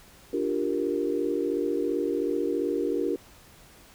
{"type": "chord", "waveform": "sine", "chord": "G minor seventh", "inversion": "second", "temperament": "equal", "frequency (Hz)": [293.7, 349.2, 392, 466.2], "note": ["D4", "F4", "G4", "Bb4"], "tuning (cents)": [0, 0, 0, 0], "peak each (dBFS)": -30, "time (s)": [0.33, 3.16], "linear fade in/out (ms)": 5, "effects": ["pink hiss -53 dBFS RMS until 3.94 s"]}